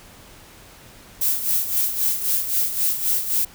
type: noise with tremolo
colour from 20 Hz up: violet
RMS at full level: -19 dBFS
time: 1.21-3.45 s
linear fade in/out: 5 ms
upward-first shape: sine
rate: 3.8 Hz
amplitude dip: 65%
effects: pink hiss -46 dBFS RMS until 3.54 s